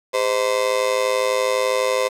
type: tone with amplitude modulation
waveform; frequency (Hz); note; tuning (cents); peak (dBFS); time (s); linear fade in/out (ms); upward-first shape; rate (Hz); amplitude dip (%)
35% pulse; 515; C5; -28; -12; 0.13-2.09; 20; sine; 112; 90
effects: low-pass 10000 Hz 12 dB/octave + 7-bit